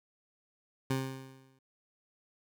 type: tone with exponential decay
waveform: 20% pulse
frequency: 132.7 Hz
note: C3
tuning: 25 cents sharp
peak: -23 dBFS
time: 0.9-1.59 s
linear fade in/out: 5 ms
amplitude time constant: 150 ms
effects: none